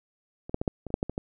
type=clicks; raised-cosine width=2 ms; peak=-26 / -12 / -15 / -11 / -23 / -29 / -8 / -13 / -19 / -17 dBFS; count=10; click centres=0.495 / 0.544 / 0.615 / 0.678 / 0.867 / 0.904 / 0.941 / 1.029 / 1.096 / 1.179 s; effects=none